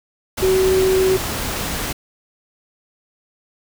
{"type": "tone in noise", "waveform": "sine", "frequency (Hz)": 376.9, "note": "F#4", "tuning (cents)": 32, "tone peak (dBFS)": -13, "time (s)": [0.42, 1.17], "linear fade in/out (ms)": 10, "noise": "pink", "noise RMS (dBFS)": -24, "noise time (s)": [0.37, 1.93], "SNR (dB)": 8, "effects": []}